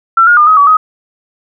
sine tone with pitch steps, 1347 / 1427 / 1207 / 1266 / 1141 / 1261 Hz, E6 / F6 / D6 / D#6 / C#6 / D#6, +37 / +37 / +47 / +30 / +50 / +23 cents, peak -3 dBFS, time 0.17-0.77 s, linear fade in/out 5 ms, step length 100 ms, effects none

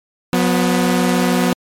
sawtooth tone pair together, 180.1 / 246.9 Hz, F#3 / B3, -46 / 0 cents, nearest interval perfect fourth, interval 546 cents, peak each -12 dBFS, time 0.33-1.53 s, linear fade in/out 0 ms, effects MP3 64 kbps

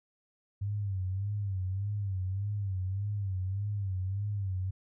sine tone with vibrato, 98 Hz, G2, in tune, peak -30 dBFS, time 0.61-4.71 s, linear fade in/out 10 ms, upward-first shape sine, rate 1.7 Hz, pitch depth 100 cents each way, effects none

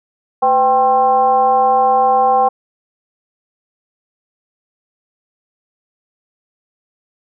sine tone with frequency modulation, 784 Hz, G5, in tune, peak -9 dBFS, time 0.42-2.49 s, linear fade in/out 10 ms, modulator 279 Hz, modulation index 0.8, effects none

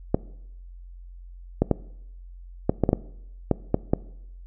clicks, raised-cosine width 2 ms, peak -5 dBFS, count 10, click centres 0.145 / 1.62 / 1.713 / 2.695 / 2.837 / 2.891 / 2.931 / 3.513 / 3.744 / 3.935 s, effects noise-tail reverb RT60 0.8 s tail -20 dB re dry + added 44 Hz sine -40 dBFS peak until 4.46 s

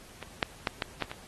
clicks, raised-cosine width 0.3 ms, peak -23 / -7 / -9 / -12 / -13 / -21 dBFS, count 6, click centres 0.227 / 0.428 / 0.672 / 0.822 / 1.023 / 1.115 s, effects pink hiss -52 dBFS RMS until 1.27 s + AAC 32 kbps

